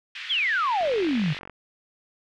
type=band-pass noise; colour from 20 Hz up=white; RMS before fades=-37 dBFS; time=0.15-1.39 s; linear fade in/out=5 ms; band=1700 to 3200 Hz; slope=24 dB/octave
type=exponential sweep; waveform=sine; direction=down; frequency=3520 to 139.4 Hz; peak=-21 dBFS; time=0.29-1.34 s; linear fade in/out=20 ms
type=click train; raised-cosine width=0.5 ms; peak=-24 dBFS; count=33; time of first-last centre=0.81-1.497 s; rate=46.6 Hz
effects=none